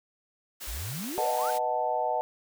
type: high-pass noise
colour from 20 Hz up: white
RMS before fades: -39 dBFS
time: 0.6-1.59 s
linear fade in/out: 20 ms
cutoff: 230 Hz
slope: 12 dB/octave
type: exponential sweep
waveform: sine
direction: up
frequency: 46.25 to 1578 Hz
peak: -34 dBFS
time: 0.67-1.51 s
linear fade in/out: 10 ms
type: chord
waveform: sine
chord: B dominant seventh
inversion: none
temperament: equal with one note detuned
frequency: 493.9 / 619.7 / 740 / 880 Hz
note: B4 / D#5 / F#5 / A5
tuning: 0 / -7 / 0 / 0 cents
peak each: -34 / -31 / -30 / -30 dBFS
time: 1.18-2.21 s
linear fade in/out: 0 ms
effects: none